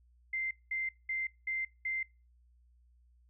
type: tone bursts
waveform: sine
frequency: 2085 Hz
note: C7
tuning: 7 cents flat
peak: -32 dBFS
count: 5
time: 0.33-2.03 s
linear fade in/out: 5 ms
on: 180 ms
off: 200 ms
effects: noise-tail reverb RT60 0.3 s tail -24 dB re dry + added 60 Hz sine -62 dBFS peak until 3.29 s